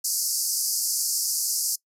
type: band-pass noise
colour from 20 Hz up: pink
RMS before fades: -26 dBFS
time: 0.04-1.76 s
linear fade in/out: 10 ms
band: 4700 to 14000 Hz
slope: 96 dB/octave
effects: noise-tail reverb RT60 0.1 s tail -23 dB re dry